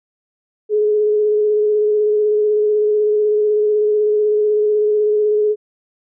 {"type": "tone with vibrato", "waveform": "sine", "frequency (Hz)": 422.3, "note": "G#4", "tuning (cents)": 29, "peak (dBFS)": -12, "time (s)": [0.69, 5.56], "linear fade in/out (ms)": 50, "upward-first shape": "square", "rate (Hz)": 16, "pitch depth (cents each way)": 15, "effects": []}